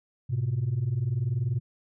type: tone pair together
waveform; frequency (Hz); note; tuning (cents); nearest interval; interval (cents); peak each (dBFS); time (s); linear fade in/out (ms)
sine; 107.38 / 127.7; A2 / C3; -42 / -42; minor third; 300; -27 / -25; 0.29-1.6; 20
effects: tanh soft clip ceiling -21 dBFS